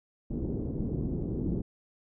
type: low-pass noise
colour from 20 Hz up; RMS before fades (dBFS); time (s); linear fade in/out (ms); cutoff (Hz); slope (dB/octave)
white; -32; 0.3-1.62; 10; 320; 24
effects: none